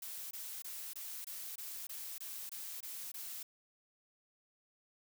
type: noise bursts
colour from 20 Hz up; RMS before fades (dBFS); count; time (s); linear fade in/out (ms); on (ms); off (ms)
blue; -45; 11; 0.02-3.43; 5; 290; 22
effects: none